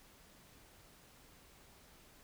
silence, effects pink hiss -62 dBFS RMS until 2.23 s

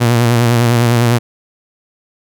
sawtooth tone with vibrato, 118.7 Hz, A#2, 32 cents sharp, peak -5 dBFS, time 0-1.19 s, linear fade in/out 20 ms, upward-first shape sine, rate 9.9 Hz, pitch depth 44 cents each way, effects none

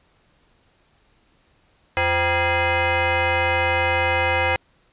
sine tone with frequency modulation, 780 Hz, G5, 9 cents flat, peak -17 dBFS, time 1.97-4.56 s, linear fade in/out 0 ms, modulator 433 Hz, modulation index 4.2, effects pink hiss -61 dBFS RMS until 4.92 s + resampled to 8000 Hz

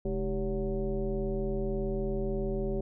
sine tone with frequency modulation, 213.3 Hz, G#3, 46 cents sharp, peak -28 dBFS, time 0.05-2.81 s, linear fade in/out 5 ms, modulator 175 Hz, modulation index 1.7, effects none

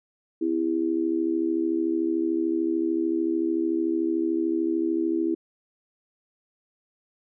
sine tone with amplitude modulation, 329.6 Hz, E4, in tune, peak -18 dBFS, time 0.41-5.35 s, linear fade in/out 10 ms, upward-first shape sine, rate 73.5 Hz, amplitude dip 85%, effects none

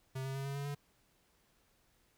square tone with pitch steps, 132.2 / 134.36 / 136.55 / 138.77 / 141.04 / 143.33 Hz, C3 / C3 / C#3 / C#3 / C#3 / D3, +18 / +46 / -26 / +2 / +30 / -42 cents, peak -38 dBFS, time 0.15-0.75 s, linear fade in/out 10 ms, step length 100 ms, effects pink hiss -72 dBFS RMS until 2.17 s

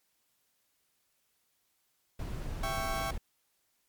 brown noise, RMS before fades -37 dBFS, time 2.19-3.18 s, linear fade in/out 5 ms
30% pulse chord, C# diminished, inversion first, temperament equal with one note detuned, 664.6 / 784 / 1108.7 Hz, E5 / G5 / C#6, +14 / 0 / 0 cents, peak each -35 dBFS, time 2.63-3.11 s, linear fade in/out 5 ms
effects white hiss -75 dBFS RMS until 3.88 s + MP3 96 kbps

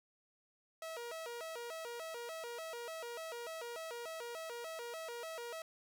sawtooth tone with vibrato, 554.4 Hz, C#5, in tune, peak -39 dBFS, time 0.82-5.62 s, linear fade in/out 2 ms, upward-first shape square, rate 3.4 Hz, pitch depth 270 cents each way, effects none

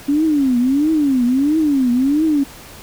sine tone with vibrato, 277.2 Hz, C#4, in tune, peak -12 dBFS, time 0.08-2.44 s, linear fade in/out 10 ms, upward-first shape triangle, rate 1.5 Hz, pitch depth 270 cents each way, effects pink hiss -38 dBFS RMS until 2.82 s

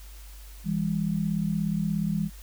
sine tone pair together, 165 / 201.9 Hz, E3 / G#3, +2 / -49 cents, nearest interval minor third, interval 349 cents, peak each -27 dBFS, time 0.64-2.3 s, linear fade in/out 50 ms, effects added 50 Hz sine -42 dBFS peak until 2.42 s + white hiss -52 dBFS RMS until 2.42 s

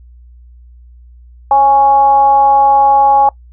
sine tone with frequency modulation, 829 Hz, G#5, 3 cents flat, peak -5 dBFS, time 1.51-3.29 s, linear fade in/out 2 ms, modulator 281 Hz, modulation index 0.41, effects noise-tail reverb RT60 0.1 s tail -23 dB re dry + added 60 Hz sine -36 dBFS peak until 3.52 s

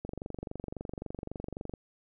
click train, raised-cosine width 2 ms, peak -24 dBFS, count 41, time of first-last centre 0.05-1.738 s, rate 23.7 Hz, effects none

